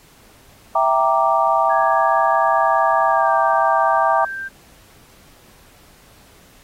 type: chord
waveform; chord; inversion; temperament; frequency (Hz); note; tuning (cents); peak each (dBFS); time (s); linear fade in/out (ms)
sine; E half-diminished seventh; none; equal; 659.3 / 784 / 932.3 / 1174.7; E5 / G5 / Bb5 / D6; 0 / 0 / 0 / 0; -19; 0.75-4.25; 5
type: tone with pitch glide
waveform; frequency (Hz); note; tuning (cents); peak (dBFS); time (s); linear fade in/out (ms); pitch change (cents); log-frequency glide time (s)
sine; 1661.2 to 1574.3; G#6 to G6; 0 to +7; -25; 1.69-4.49; 20; -93; 3.07-3.32
effects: pink hiss -50 dBFS RMS until 6.63 s + AAC 48 kbps